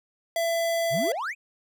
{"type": "tone", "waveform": "square", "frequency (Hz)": 669, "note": "E5", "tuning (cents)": 25, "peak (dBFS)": -24, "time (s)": [0.36, 1.12], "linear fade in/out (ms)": 2}
{"type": "exponential sweep", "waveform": "triangle", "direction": "up", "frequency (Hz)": [110, 2630], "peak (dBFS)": -26, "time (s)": [0.9, 1.35], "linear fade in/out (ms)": 50}
{"effects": []}